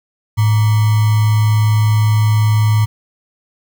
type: tone with sample-and-hold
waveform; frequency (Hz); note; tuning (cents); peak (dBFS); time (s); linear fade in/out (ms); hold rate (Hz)
sine; 107.6; A2; -38; -9; 0.37-2.86; 20; 1050
effects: none